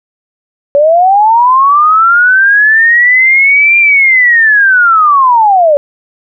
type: linear two-way sweep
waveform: sine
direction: up then down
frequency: 559 to 2395 to 559 Hz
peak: -3 dBFS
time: 0.75-5.77 s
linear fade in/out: 0 ms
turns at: 3.78 s
effects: none